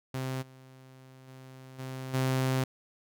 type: tone with level steps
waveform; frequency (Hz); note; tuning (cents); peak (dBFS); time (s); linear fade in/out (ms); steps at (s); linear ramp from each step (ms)
sawtooth; 130.81; C3; 0; -28 / -47 / -43 / -33 / -22; 0.14-2.64; 5; 0.41 / 1.27 / 1.78 / 2.13; 20
effects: none